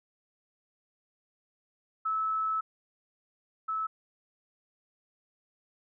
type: tone pair in turn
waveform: sine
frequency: 1303 / 1303 Hz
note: E6 / E6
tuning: -20 / -20 cents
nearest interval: unison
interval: 0 cents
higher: neither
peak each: -27 / -29 dBFS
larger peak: first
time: 2.05-2.61 / 3.68-3.87 s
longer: first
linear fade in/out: 10 ms
effects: none